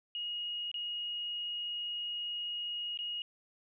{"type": "tone with dropouts", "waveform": "sine", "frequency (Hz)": 2879, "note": "F#7", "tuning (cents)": -48, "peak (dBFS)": -35, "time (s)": [0.15, 3.22], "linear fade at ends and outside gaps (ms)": 1, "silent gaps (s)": [[0.715, 0.742], [2.974, 2.989]], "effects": []}